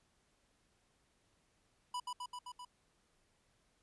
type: tone with echo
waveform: square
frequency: 987.8 Hz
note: B5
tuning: in tune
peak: -38 dBFS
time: 1.94-2 s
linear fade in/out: 5 ms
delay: 130 ms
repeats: 5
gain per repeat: -2 dB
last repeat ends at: 2.65 s
effects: pink hiss -75 dBFS RMS until 3.82 s + resampled to 24000 Hz